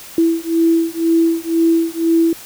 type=beating tone pair; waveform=sine; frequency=329.6 / 331.6 Hz; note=E4 / E4; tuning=0 / +10 cents; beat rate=2 Hz; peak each=-15 dBFS; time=0.18-2.33 s; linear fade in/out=2 ms; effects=white hiss -36 dBFS RMS until 2.45 s